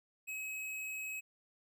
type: tone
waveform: square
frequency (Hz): 2556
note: D#7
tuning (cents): +46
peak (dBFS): -40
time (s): 0.27-1.21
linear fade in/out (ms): 20
effects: none